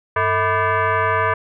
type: tone with frequency modulation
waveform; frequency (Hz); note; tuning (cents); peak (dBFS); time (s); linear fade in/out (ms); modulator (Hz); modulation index
sine; 98; G2; 0; -15; 0.16-1.34; 5; 545; 3
effects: none